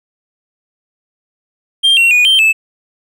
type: tone with pitch steps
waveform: triangle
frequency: 3187 / 2733 / 2460 / 3138 / 2621 Hz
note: G7 / F7 / D#7 / G7 / E7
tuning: +28 / -38 / -20 / +1 / -11 cents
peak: -5 dBFS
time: 1.83-2.53 s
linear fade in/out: 20 ms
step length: 140 ms
effects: none